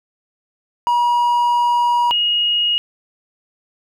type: tone pair in turn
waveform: triangle / sine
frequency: 960 / 2877 Hz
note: B5 / F#7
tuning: -49 / -49 cents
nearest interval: octave + perfect fifth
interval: 1900 cents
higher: second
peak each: -11 / -14 dBFS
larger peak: first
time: 0.87-2.11 / 2.11-2.78 s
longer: first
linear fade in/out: 0 ms
effects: none